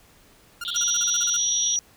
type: tone bursts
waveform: sawtooth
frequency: 1405 Hz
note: F6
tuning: 10 cents sharp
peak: -26 dBFS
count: 12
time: 0.61-1.367 s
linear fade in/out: 5 ms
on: 31 ms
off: 35 ms
type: band-pass noise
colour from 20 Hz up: white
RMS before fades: -30 dBFS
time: 0.65-1.76 s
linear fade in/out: 0 ms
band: 3200 to 3800 Hz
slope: 96 dB/octave
type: tone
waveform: sine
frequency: 5790 Hz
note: F#8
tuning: 38 cents flat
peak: -21 dBFS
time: 0.76-1.79 s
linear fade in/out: 0 ms
effects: pink hiss -55 dBFS RMS until 1.96 s